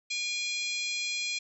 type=harmonic tone with a mistuned harmonic; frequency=833 Hz; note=G#5; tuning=5 cents sharp; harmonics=3 / 4 / 5 / 6 / 7 / 8 / 9; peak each=-33 / -39 / -36 / -43 / -44 / -44 / -41 dBFS; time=0.1-1.39 s; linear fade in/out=10 ms; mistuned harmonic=3; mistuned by=-64 cents; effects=none